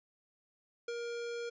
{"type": "tone with ADSR envelope", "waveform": "square", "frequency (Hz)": 471.4, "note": "A#4", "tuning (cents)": 19, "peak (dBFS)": -36, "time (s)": [0.88, 1.5], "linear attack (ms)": 4, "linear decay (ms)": 40, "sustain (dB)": -2, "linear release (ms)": 13, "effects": ["resampled to 16000 Hz"]}